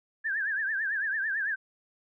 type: tone with vibrato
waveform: sine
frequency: 1673 Hz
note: G#6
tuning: 12 cents sharp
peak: -27 dBFS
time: 0.24-1.56 s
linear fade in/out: 20 ms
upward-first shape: triangle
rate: 9 Hz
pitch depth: 160 cents each way
effects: none